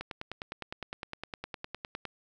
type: click train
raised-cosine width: 0.3 ms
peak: -21 dBFS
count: 21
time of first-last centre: 0.01-2.053 s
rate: 9.79 Hz
effects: none